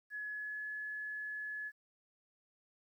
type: tone with pitch glide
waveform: sine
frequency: 1695 to 1705.8 Hz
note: G#6 to G#6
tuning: +35 to +46 cents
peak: -39 dBFS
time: 0.1-1.72 s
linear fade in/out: 50 ms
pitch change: +11 cents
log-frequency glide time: 0.27-0.67 s
effects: 12-bit